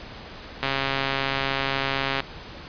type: click train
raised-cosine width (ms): 0.3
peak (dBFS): -8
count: 215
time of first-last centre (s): 0.63-2.204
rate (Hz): 136
effects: pink hiss -40 dBFS RMS until 2.68 s + resampled to 11025 Hz